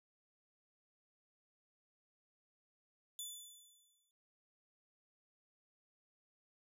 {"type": "tone with exponential decay", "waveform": "15% pulse", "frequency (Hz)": 3484, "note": "A7", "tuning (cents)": -18, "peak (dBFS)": -35, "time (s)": [3.19, 4.11], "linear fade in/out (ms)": 1, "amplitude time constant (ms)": 200, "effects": []}